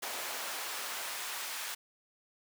pink noise with high-pass filter sweep, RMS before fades -39 dBFS, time 0.02-1.75 s, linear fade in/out 10 ms, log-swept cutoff 610 to 1200 Hz, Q 0.76, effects none

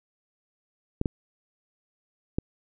clicks, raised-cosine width 3 ms, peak -12 dBFS, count 3, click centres 1.014 / 1.058 / 2.385 s, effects none

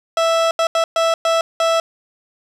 30% pulse tone bursts at uneven times, 659.3 Hz, E5, in tune, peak -11 dBFS, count 6, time 0.17-0.51 / 0.59-0.67 / 0.75-0.84 / 0.96-1.14 / 1.25-1.41 / 1.6-1.8 s, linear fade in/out 2 ms, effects low-pass 7000 Hz 12 dB/octave + 8-bit

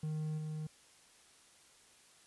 triangle tone with level steps, 154.7 Hz, D#3, 10 cents flat, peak -33 / -36 dBFS, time 0.03-0.67 s, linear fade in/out 5 ms, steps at 0.37 s, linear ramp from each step 20 ms, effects white hiss -63 dBFS RMS until 2.26 s + resampled to 24000 Hz

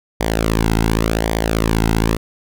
sawtooth tone with flanger, 55.2 Hz, A1, 6 cents sharp, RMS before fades -17 dBFS, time 0.2-2.17 s, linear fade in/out 10 ms, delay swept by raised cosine 0.73 to 1.73 ms, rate 0.89 Hz, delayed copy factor -0.7, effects none

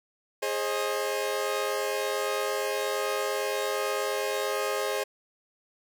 sawtooth chord, Ab major, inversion none, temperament equal with one note detuned, 415.3 / 533.6 / 622.3 Hz, Ab4 / C5 / Eb5, 0 / +34 / 0 cents, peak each -27 / -27 / -30 dBFS, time 0.42-5.04 s, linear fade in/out 10 ms, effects none

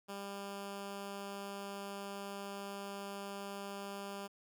10% pulse tone, 199.2 Hz, G3, 28 cents sharp, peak -34 dBFS, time 0.08-4.28 s, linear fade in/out 20 ms, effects none

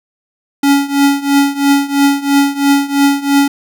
square tone with tremolo, 280.7 Hz, C#4, 22 cents sharp, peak -6 dBFS, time 0.63-3.48 s, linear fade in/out 5 ms, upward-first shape triangle, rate 3 Hz, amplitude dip 90%, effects none

